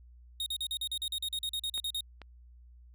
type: tone bursts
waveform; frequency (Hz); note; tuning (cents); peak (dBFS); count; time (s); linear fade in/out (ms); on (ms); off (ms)
45% pulse; 3729; A#7; 0; -32; 16; 0.4-2.007; 2; 62; 41
type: clicks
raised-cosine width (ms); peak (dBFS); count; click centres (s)
0.3; -30; 2; 1.778 / 2.217
effects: added 60 Hz sine -52 dBFS peak until 2.94 s